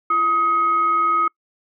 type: tone with frequency modulation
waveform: sine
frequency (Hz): 1262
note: D#6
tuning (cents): +24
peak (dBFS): -15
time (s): 0.1-1.28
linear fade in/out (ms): 5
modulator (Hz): 921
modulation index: 0.29
effects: noise-tail reverb RT60 0.1 s tail -26 dB re dry